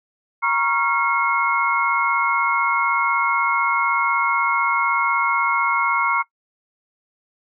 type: tone cluster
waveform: sine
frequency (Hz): 945 / 1101 / 1380 / 2167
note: A#5 / C#6 / F6 / C#7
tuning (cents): +23 / -12 / -21 / -40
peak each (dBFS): -22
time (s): 0.42-6.23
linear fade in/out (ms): 20
effects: noise-tail reverb RT60 0.1 s tail -20 dB re dry